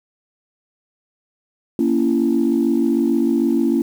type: chord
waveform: sine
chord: A# diminished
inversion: none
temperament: just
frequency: 233.1 / 279.7 / 335.6 Hz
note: A#3 / C#4 / E4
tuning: 0 / +16 / +31 cents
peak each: -18 dBFS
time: 1.79-3.82 s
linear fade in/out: 2 ms
effects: tanh soft clip ceiling -7 dBFS + 7-bit